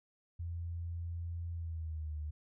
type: tone with pitch glide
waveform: sine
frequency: 85 to 75.73 Hz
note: F2 to D#2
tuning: -46 to -46 cents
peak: -37 dBFS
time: 0.39-2.31 s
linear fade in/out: 10 ms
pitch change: -200 cents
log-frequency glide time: 1.52-2.17 s
effects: none